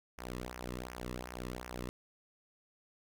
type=tone with flanger; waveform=sawtooth; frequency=61.74 Hz; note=B1; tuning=in tune; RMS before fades=-43 dBFS; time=0.18-1.89 s; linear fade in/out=0 ms; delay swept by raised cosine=0.24 to 1.34 ms; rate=2.7 Hz; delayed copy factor=-0.8; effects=none